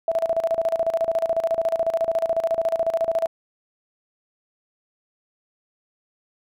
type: tone with tremolo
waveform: sine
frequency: 660 Hz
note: E5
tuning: 2 cents sharp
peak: -17 dBFS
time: 0.08-3.27 s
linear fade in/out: 2 ms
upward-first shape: square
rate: 14 Hz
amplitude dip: 80%
effects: none